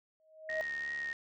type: tone with exponential growth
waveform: sine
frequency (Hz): 630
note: D#5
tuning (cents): +21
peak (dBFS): -30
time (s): 0.2-0.61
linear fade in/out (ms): 0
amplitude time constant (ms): 89
type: tone with vibrato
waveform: sine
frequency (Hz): 1864.7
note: A#6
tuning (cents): 0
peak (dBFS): -35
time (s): 0.49-1.13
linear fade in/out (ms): 2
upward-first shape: sine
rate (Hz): 2.8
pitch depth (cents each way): 13
type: click train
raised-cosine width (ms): 0.2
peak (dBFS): -32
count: 46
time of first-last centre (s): 0.5-1.129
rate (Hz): 71.5
effects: none